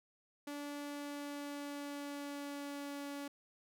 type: tone with pitch glide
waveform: sawtooth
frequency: 289 to 283.9 Hz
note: D4 to C#4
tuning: -28 to +41 cents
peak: -38 dBFS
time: 0.47-3.28 s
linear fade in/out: 5 ms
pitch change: -31 cents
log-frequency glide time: 0.81-3.08 s
effects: none